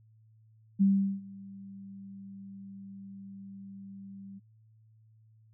sine tone with ADSR envelope, 196 Hz, G3, in tune, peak -19 dBFS, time 0.79-4.4 s, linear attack 26 ms, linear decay 390 ms, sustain -24 dB, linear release 24 ms, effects added 110 Hz sine -58 dBFS peak until 5.53 s

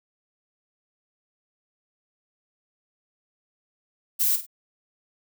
violet noise with echo, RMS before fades -22 dBFS, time 4.19-4.37 s, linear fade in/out 20 ms, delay 48 ms, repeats 2, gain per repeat -10 dB, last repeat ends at 4.466 s, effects none

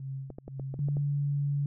sine tone with tremolo, 134.9 Hz, C#3, 47 cents flat, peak -33 dBFS, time 0-1.01 s, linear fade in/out 2 ms, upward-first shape sine, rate 1.9 Hz, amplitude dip 95%
clicks, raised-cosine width 2 ms, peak -27 dBFS, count 7, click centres 0.303 / 0.385 / 0.48 / 0.597 / 0.741 / 0.886 / 0.969 s
sine tone with pitch glide, 143.4 to 142.57 Hz, D3 to C#3, -41 to +49 cents, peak -26 dBFS, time 0.79-1.66 s, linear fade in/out 2 ms, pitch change -10 cents, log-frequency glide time 0.98-1.42 s
effects none

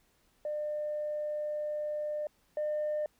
sine tone pair in turn, 600 / 603.4 Hz, D5 / D5, +37 / +47 cents, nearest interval unison, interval 10 cents, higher second, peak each -31 / -28 dBFS, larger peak second, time 0.45-2.27 / 2.57-3.06 s, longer first, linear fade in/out 2 ms, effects tanh soft clip ceiling -27 dBFS + pink hiss -70 dBFS RMS until 3.19 s

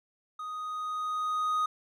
triangle tone with level ramp, 1246 Hz, D#6, 2 cents sharp, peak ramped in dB -34 to -23 dBFS, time 0.39-1.66 s, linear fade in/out 5 ms, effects none

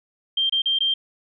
sine tone with dropouts, 3170 Hz, G7, 19 cents sharp, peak -18 dBFS, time 0.37-0.94 s, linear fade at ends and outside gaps 5 ms, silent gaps 0.496-0.523 / 0.62-0.657 / 0.788-0.805 s, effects none

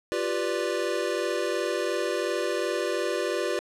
square chord, G dominant seventh, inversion third, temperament equal, 349.2 / 392 / 493.9 / 587.3 Hz, F4 / G4 / B4 / D5, 0 / 0 / 0 / 0 cents, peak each -32 dBFS, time 0.12-3.59 s, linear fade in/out 0 ms, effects low-pass 9000 Hz 12 dB/octave

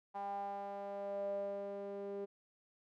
sawtooth tone with band-pass filter sweep, 200 Hz, G3, 35 cents sharp, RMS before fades -42 dBFS, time 0.14-2.26 s, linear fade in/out 20 ms, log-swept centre 850 to 450 Hz, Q 8.1, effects none

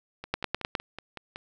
two click trains, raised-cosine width 0.3 ms, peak -10 / -22 dBFS, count 5 / 7, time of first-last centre 0.34-0.752 / 0.24-1.359 s, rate 9.71 / 5.36 Hz, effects none

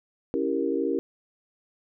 sine chord, C# diminished seventh, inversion none, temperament equal, 277.2 / 329.6 / 392 / 466.2 Hz, C#4 / E4 / G4 / Bb4, 0 / 0 / 0 / 0 cents, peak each -29 dBFS, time 0.34-0.99 s, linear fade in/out 0 ms, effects none

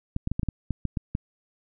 clicks, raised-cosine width 5 ms, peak -14 dBFS, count 10, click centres 0.164 / 0.274 / 0.316 / 0.395 / 0.432 / 0.487 / 0.707 / 0.853 / 0.972 / 1.151 s, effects none

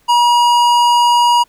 sine tone with tanh clipping, 958 Hz, A#5, 47 cents sharp, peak -10 dBFS, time 0.08-1.44 s, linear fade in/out 20 ms, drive 16 dB, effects pink hiss -55 dBFS RMS until 1.48 s

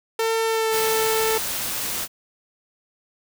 sawtooth tone with pitch glide, 450.4 to 442.7 Hz, A4 to A4, +40 to +11 cents, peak -16 dBFS, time 0.19-1.38 s, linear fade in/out 5 ms, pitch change -29 cents, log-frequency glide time 0.45-0.71 s
white noise, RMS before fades -27 dBFS, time 0.7-2.08 s, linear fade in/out 50 ms
effects none

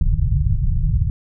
pink low-pass noise, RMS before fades -17 dBFS, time 0.01-1.1 s, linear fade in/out 2 ms, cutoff 160 Hz, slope 96 dB/octave, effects none

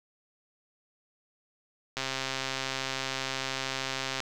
click train, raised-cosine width 0.2 ms, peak -14 dBFS, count 298, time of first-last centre 1.97-4.203 s, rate 133 Hz, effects none

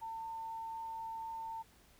sine tone, 901 Hz, A5, 41 cents sharp, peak -40 dBFS, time 0.01-1.63 s, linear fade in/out 20 ms, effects added 56 Hz sine -70 dBFS peak until 1.99 s + pink hiss -65 dBFS RMS until 1.99 s

